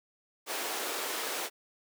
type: high-pass noise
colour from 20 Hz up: pink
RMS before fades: -35 dBFS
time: 0.46-1.5 s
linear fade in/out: 50 ms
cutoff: 370 Hz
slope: 24 dB/octave
effects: none